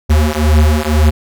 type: beating tone pair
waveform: square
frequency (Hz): 75.3 / 77.3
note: D2 / D#2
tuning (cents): +44 / -11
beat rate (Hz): 2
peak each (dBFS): -12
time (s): 0.09-1.11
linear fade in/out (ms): 20
effects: none